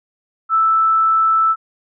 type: tone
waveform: sine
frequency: 1318.5 Hz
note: E6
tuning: in tune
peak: -11 dBFS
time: 0.49-1.56 s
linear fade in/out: 50 ms
effects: none